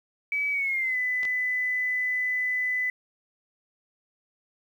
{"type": "tone with pitch glide", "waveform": "sine", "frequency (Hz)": [2286, 2002], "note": ["D7", "B6"], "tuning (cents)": [-47, 23], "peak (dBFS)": -24, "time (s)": [0.32, 2.9], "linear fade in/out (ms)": 2, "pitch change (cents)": -230, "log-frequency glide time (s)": [0.51, 0.97]}
{"type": "clicks", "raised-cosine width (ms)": 0.2, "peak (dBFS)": -22, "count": 2, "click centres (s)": [1.232, 1.252]}
{"effects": ["9-bit"]}